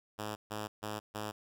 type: tone bursts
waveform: 5% pulse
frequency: 106.1 Hz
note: G#2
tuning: 38 cents sharp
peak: -26 dBFS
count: 4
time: 0.18-1.32 s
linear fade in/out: 20 ms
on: 180 ms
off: 140 ms
effects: none